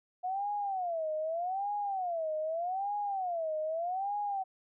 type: tone with vibrato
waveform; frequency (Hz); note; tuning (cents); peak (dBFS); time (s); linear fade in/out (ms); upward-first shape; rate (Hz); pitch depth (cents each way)
sine; 715; F5; +41; -31; 0.23-4.44; 20; sine; 0.82; 250
effects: none